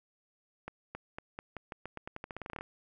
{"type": "accelerating click train", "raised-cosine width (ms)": 0.5, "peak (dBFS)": -25, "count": 20, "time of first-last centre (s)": [0.68, 2.61], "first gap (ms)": 270, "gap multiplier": 0.87, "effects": []}